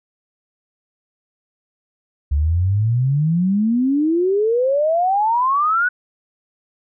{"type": "exponential sweep", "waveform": "sine", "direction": "up", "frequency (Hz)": [69.3, 1500], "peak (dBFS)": -14, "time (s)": [2.31, 5.89], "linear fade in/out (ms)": 10, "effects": []}